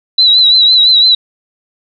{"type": "tone with vibrato", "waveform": "sine", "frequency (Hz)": 3955, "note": "B7", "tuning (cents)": 2, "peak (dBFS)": -4, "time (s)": [0.18, 1.15], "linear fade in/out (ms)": 5, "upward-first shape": "triangle", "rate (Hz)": 5.9, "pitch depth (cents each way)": 69, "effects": []}